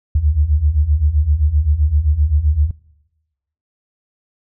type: beating tone pair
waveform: sine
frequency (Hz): 70.1 / 77.8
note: C#2 / D#2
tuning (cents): +20 / 0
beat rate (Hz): 7.7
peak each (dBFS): -17 / -13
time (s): 0.15-2.71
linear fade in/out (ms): 5
effects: noise-tail reverb RT60 1.0 s tail -22 dB re dry